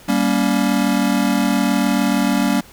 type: chord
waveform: square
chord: G diminished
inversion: none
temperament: just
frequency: 196 / 235.2 / 282.2 Hz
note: G3 / Bb3 / Db4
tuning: 0 / +16 / +31 cents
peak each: -20 dBFS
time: 0.08-2.61 s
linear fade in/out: 10 ms
effects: pink hiss -44 dBFS RMS until 2.72 s